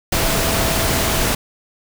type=tone in noise; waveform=sine; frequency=659.3 Hz; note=E5; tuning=in tune; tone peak=-27 dBFS; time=0.15-1.24 s; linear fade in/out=5 ms; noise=pink; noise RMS=-18 dBFS; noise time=0.12-1.35 s; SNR=-12 dB; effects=none